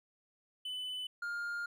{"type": "tone pair in turn", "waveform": "triangle", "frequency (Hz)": [3005, 1409.6], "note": ["F#7", "F6"], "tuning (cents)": [26, 16], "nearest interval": "octave + minor second", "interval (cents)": 1310, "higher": "first", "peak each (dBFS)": [-36, -34], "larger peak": "second", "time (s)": [[0.65, 1.07], [1.22, 1.66]], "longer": "second", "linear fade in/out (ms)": 5, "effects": []}